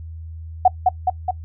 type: tone with echo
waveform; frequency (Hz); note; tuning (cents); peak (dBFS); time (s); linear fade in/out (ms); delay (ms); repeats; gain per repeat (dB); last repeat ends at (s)
sine; 740; F#5; 0; -7; 0.65-0.68; 5; 210; 3; -3; 1.31
effects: noise-tail reverb RT60 0.1 s tail -22 dB re dry + added 81 Hz sine -31 dBFS peak until 1.44 s